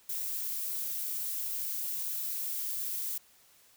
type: noise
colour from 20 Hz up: violet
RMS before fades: -35 dBFS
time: 0.09-3.18 s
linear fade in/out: 5 ms
effects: white hiss -62 dBFS RMS until 3.76 s